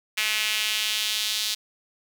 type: tone with high-pass filter sweep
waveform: sawtooth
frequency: 214.6 Hz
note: A3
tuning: 43 cents flat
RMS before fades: -26 dBFS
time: 0.17-1.55 s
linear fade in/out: 10 ms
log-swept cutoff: 2400 to 3900 Hz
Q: 2.2
effects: none